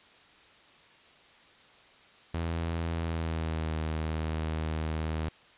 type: tone with pitch glide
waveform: sawtooth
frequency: 83.1 to 78.94 Hz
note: E2 to D#2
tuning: +15 to +26 cents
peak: -26 dBFS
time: 2.34-5.29 s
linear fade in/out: 5 ms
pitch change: -89 cents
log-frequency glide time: 2.96-3.76 s
effects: white hiss -57 dBFS RMS until 5.57 s + resampled to 8000 Hz